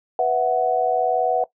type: chord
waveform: sine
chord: B suspended fourth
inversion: none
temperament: equal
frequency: 493.9 / 659.3 / 740 Hz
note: B4 / E5 / F#5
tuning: 0 / 0 / 0 cents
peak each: -23 / -22 / -19 dBFS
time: 0.19-1.44 s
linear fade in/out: 2 ms
effects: noise-tail reverb RT60 0.1 s tail -18 dB re dry